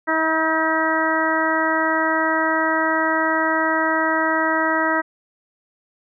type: harmonic tone with a mistuned harmonic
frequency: 320 Hz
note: D#4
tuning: 49 cents sharp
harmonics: 1 / 2 / 3 / 4 / 5 / 6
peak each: -24 / -24 / -24 / -24 / -24 / -24 dBFS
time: 0.07-5.02 s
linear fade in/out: 20 ms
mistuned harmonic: 5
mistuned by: -21 cents
effects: none